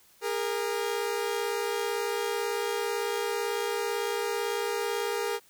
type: tone pair together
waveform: sawtooth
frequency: 408.2 / 466.2 Hz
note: G#4 / A#4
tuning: -30 / 0 cents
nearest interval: major second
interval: 230 cents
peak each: -27 dBFS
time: 0.21-5.4 s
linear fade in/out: 50 ms
effects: white hiss -60 dBFS RMS until 5.49 s